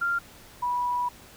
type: tone pair in turn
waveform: sine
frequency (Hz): 1391 / 978.5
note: F6 / B5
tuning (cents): -7 / -16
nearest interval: tritone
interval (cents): 609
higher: first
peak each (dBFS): -23 / -24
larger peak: first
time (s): 0.01-0.19 / 0.62-1.09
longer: second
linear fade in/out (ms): 10
effects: pink hiss -50 dBFS RMS until 1.36 s